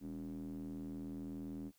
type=tone with band-pass filter; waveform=square; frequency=40.19 Hz; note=E1; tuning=43 cents flat; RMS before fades=-45 dBFS; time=0-1.72 s; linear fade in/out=50 ms; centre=250 Hz; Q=9.4; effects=white hiss -73 dBFS RMS until 1.78 s